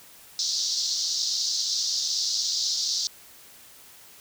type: band-pass noise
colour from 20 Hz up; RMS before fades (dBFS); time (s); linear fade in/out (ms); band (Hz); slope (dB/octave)
white; -27; 0.39-3.07; 0; 4000 to 6000; 48
effects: white hiss -50 dBFS RMS until 4.2 s